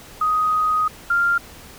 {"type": "tone pair in turn", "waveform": "sine", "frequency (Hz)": [1251, 1393.2], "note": ["D#6", "F6"], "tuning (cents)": [9, -5], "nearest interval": "major second", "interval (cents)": 186, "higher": "second", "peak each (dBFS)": [-16, -15], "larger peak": "second", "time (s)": [[0.21, 0.88], [1.1, 1.38]], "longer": "first", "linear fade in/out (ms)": 5, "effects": ["pink hiss -42 dBFS RMS until 1.78 s"]}